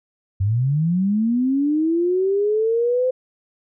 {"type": "linear sweep", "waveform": "sine", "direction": "up", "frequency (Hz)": [92.5, 517], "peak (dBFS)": -16, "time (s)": [0.4, 3.11], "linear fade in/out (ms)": 10, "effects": []}